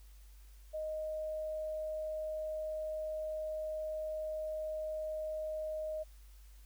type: tone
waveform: sine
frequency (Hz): 622.3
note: D#5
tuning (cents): 0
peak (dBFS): -36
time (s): 0.73-6.04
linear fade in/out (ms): 20
effects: added 50 Hz sine -53 dBFS peak until 6.65 s + white hiss -67 dBFS RMS until 6.65 s